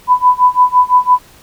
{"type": "tone with tremolo", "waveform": "sine", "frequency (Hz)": 997, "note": "B5", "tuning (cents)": 16, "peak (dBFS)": -3, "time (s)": [0.07, 1.19], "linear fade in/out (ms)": 50, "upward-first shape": "sine", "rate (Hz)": 5.9, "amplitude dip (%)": 95, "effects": ["pink hiss -43 dBFS RMS until 1.42 s"]}